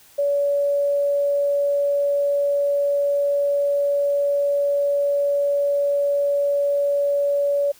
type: tone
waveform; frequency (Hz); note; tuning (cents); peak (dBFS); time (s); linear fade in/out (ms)
sine; 569; C#5; +45; -17; 0.18-7.72; 10
effects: white hiss -51 dBFS RMS until 7.79 s